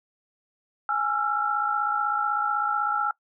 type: tone cluster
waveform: sine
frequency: 832 / 1333 / 1389 Hz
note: G#5 / E6 / F6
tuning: +3 / +19 / -10 cents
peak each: -28 / -25 / -29 dBFS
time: 0.89-3.11 s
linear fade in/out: 2 ms
effects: noise-tail reverb RT60 0.1 s tail -21 dB re dry